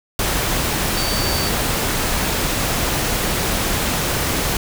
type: tone in noise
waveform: sine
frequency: 4576 Hz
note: D8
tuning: 46 cents flat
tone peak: -25 dBFS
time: 0.97-1.49 s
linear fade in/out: 2 ms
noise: pink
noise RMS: -20 dBFS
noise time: 0.19-4.57 s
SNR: -8 dB
effects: none